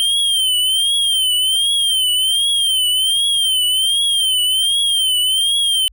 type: tone with vibrato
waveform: square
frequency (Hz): 3136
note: G7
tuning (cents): 0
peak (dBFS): -14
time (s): 0-5.88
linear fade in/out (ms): 0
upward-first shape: triangle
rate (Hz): 1.3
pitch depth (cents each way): 110
effects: added 50 Hz sine -45 dBFS peak until 5.92 s